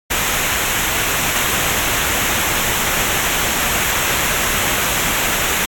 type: noise with comb filter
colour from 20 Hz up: pink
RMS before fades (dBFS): -18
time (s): 0.1-5.66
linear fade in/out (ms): 10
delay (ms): 0.21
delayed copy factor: -0.6
effects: AAC 64 kbps